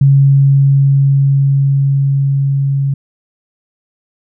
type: tone with level ramp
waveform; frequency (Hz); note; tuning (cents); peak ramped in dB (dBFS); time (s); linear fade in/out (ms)
sine; 138.2; C#3; -5; -4 to -11; 0.01-2.94; 5
effects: none